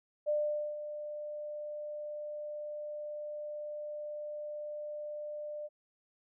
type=tone with ADSR envelope; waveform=sine; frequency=597 Hz; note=D5; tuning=28 cents sharp; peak=-27 dBFS; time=0.26-5.69 s; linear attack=29 ms; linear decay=470 ms; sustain=-11 dB; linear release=34 ms; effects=none